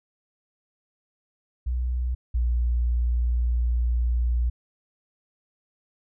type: tone pair in turn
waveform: sine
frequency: 61.74 / 59.74 Hz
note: B1 / A#1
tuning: 0 / +43 cents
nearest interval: minor second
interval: 57 cents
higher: first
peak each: -23 / -20 dBFS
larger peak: second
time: 1.66-2.15 / 2.34-4.5 s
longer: second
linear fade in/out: 10 ms
effects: none